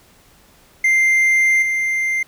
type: tone with level steps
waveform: triangle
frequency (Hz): 2093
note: C7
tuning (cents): 0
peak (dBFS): -10 / -15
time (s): 0.84-2.23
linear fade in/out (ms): 5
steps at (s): 1.62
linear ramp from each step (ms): 5
effects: pink hiss -51 dBFS RMS until 2.27 s